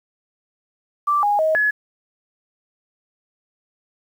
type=tone with pitch steps; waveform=sine; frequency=1171 / 823 / 631 / 1697 Hz; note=D6 / G#5 / D#5 / G#6; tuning=-5 / -16 / +24 / +37 cents; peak=-15 dBFS; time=1.07-1.71 s; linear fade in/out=10 ms; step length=160 ms; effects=8-bit